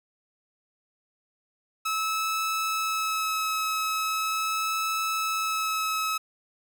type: tone with vibrato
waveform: sawtooth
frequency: 1296 Hz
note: E6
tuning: 30 cents flat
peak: -22 dBFS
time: 1.85-6.18 s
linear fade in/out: 10 ms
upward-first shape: sine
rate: 0.4 Hz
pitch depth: 11 cents each way
effects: none